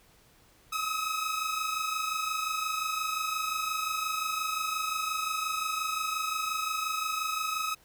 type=tone pair together; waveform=sawtooth; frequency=1260 / 1285.7 Hz; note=D#6 / E6; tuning=+21 / -44 cents; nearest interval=unison; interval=35 cents; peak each=-30 / -28 dBFS; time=0.72-7.75 s; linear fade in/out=10 ms; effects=pink hiss -61 dBFS RMS until 7.84 s